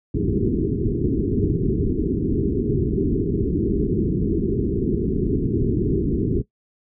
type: low-pass noise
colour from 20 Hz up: white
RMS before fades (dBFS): -21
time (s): 0.14-6.42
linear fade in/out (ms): 10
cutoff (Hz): 420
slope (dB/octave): 96
effects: noise-tail reverb RT60 0.1 s tail -17 dB re dry